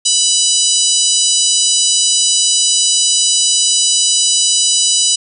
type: harmonic tone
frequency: 987.8 Hz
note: B5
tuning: in tune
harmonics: 3 / 4 / 5 / 6 / 7 / 8 / 9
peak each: -18 / -18 / -18 / -18 / -18 / -18 / -18 dBFS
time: 0.05-5.16 s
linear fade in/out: 10 ms
effects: none